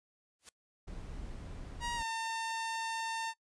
white noise with exponential growth, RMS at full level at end -45 dBFS, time 0.39-0.49 s, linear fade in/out 2 ms, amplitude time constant 20 ms
brown noise, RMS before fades -44 dBFS, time 0.87-2.03 s, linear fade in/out 10 ms
sawtooth tone with pitch glide, 949 to 904.1 Hz, A#5 to A5, +31 to +47 cents, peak -31 dBFS, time 1.8-3.34 s, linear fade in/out 50 ms, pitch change -84 cents, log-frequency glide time 1.96-2.02 s
effects noise-tail reverb RT60 0.1 s tail -24 dB re dry + resampled to 22050 Hz

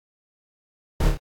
brown noise with echo, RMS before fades -20 dBFS, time 1-1.09 s, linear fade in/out 5 ms, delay 28 ms, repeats 3, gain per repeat -4 dB, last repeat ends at 1.174 s, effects AAC 64 kbps

